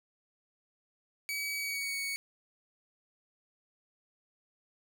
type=tone with pitch glide; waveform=sawtooth; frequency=2276 to 2230 Hz; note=C#7 to C#7; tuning=+45 to +10 cents; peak=-30 dBFS; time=1.29-2.16 s; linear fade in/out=0 ms; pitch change=-35 cents; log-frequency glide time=1.56-1.96 s; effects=none